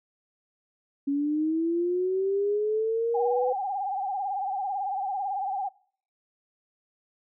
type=linear sweep; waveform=sine; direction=up; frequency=277.2 to 506 Hz; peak=-23 dBFS; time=1.07-3.53 s; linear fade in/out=10 ms
type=tone with vibrato; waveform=sine; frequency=784 Hz; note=G5; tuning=in tune; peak=-27 dBFS; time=3.14-5.69 s; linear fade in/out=10 ms; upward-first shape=sine; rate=18 Hz; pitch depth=85 cents each way
effects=noise-tail reverb RT60 0.5 s tail -23 dB re dry